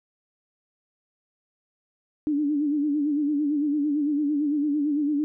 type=tone with vibrato; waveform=sine; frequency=293.7 Hz; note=D4; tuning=in tune; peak=-21 dBFS; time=2.27-5.24 s; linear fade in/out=0 ms; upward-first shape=sine; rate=8.9 Hz; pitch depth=74 cents each way; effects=none